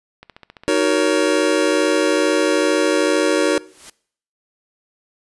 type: click train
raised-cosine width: 0.3 ms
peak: -22 dBFS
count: 9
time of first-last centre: 0.23-0.771 s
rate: 14.8 Hz
type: chord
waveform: square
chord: D# minor seventh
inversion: none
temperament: just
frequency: 311.1 / 373.4 / 466.7 / 560 Hz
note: D#4 / F#4 / A#4 / C#5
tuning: 0 / +16 / +2 / +18 cents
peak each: -21 dBFS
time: 0.68-3.58 s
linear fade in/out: 0 ms
type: noise with exponential growth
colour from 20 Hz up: white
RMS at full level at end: -35 dBFS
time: 3.49-3.9 s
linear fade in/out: 5 ms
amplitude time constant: 87 ms
effects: noise-tail reverb RT60 0.6 s tail -21 dB re dry + resampled to 24000 Hz